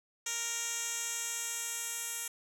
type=tone with band-pass filter sweep; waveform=10% pulse; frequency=466.2 Hz; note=A#4; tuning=in tune; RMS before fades=-37 dBFS; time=0.26-2.28 s; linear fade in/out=5 ms; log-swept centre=6400 to 9600 Hz; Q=1.7; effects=none